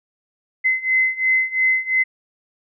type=beating tone pair; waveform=sine; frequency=2048 / 2050.9 Hz; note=C7 / C7; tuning=-38 / -35 cents; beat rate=2.9 Hz; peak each=-20 / -18 dBFS; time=0.64-2.04 s; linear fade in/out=20 ms; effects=none